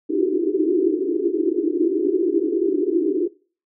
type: band-pass noise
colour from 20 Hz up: white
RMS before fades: -20 dBFS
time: 0.09-3.28 s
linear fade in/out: 10 ms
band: 300 to 400 Hz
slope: 96 dB/octave
effects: noise-tail reverb RT60 0.4 s tail -21 dB re dry